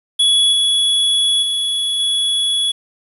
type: tone with level steps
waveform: square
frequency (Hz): 3382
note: G#7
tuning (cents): +31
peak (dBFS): -11 / -13 / -17 / -15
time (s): 0.19-2.72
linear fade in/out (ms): 10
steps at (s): 0.52 / 1.42 / 1.99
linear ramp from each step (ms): 10
effects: resampled to 32000 Hz + 7-bit